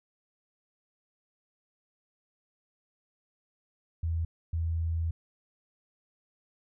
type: tone bursts at uneven times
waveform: sine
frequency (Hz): 82.41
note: E2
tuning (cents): 0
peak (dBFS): -27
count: 2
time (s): 4.03-4.25 / 4.53-5.11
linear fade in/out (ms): 5
effects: none